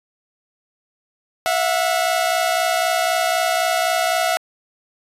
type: tone pair together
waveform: sawtooth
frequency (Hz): 662.1 / 726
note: E5 / F#5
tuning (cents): +7 / -33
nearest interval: major second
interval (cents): 160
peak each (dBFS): -16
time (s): 1.46-4.37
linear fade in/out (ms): 0
effects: resampled to 32000 Hz